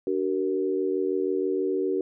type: chord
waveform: sine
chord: D augmented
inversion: none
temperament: equal with one note detuned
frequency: 293.7 / 379.5 / 466.2 Hz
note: D4 / F#4 / A#4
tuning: 0 / +44 / 0 cents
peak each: -30 / -25 / -30 dBFS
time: 0.07-2.01 s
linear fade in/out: 2 ms
effects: none